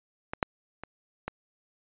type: clicks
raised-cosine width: 0.5 ms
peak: -17 / -8 / -23 / -17 dBFS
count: 4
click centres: 0.335 / 0.428 / 0.836 / 1.28 s
effects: resampled to 8000 Hz